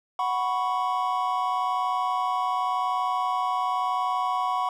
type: chord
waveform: triangle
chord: F# suspended fourth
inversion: none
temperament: equal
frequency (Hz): 740 / 987.8 / 1108.7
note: F#5 / B5 / C#6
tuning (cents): 0 / 0 / 0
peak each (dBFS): -26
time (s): 0.19-4.69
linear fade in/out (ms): 2
effects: none